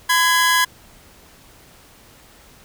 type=tone pair together; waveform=sawtooth; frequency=1013.5 / 1661.2 Hz; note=B5 / G#6; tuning=+45 / 0 cents; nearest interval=major sixth; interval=855 cents; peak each=-13 dBFS; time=0.09-0.65 s; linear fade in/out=10 ms; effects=pink hiss -48 dBFS RMS until 2.64 s